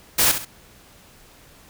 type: noise with echo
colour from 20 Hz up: white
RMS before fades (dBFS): -17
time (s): 0.18-0.32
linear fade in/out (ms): 10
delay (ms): 66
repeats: 2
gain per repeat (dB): -9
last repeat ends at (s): 0.452
effects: pink hiss -50 dBFS RMS until 1.69 s